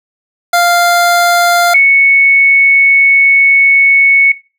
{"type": "tone pair in turn", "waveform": ["25% pulse", "sine"], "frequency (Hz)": [697, 2213], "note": ["F5", "C#7"], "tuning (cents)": [-4, -3], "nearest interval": "octave + minor sixth", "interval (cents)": 2001, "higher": "second", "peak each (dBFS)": -3, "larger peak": "neither", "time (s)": [[0.53, 1.74], [1.74, 4.32]], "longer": "second", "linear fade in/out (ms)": 5, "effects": ["noise-tail reverb RT60 0.3 s tail -19 dB re dry"]}